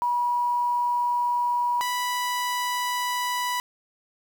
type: tone pair in turn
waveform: sine / sawtooth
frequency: 968 / 986.1 Hz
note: B5 / B5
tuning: -35 / -3 cents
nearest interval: unison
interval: 32 cents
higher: second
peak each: -21 dBFS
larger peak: neither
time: 0.02-1.81 / 1.81-3.6 s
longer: neither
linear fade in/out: 0 ms
effects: 8-bit